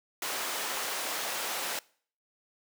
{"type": "high-pass noise", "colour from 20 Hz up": "pink", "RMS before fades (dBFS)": -34, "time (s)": [0.22, 1.79], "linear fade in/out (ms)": 2, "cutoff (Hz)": 600, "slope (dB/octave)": 12, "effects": ["noise-tail reverb RT60 0.5 s tail -23 dB re dry"]}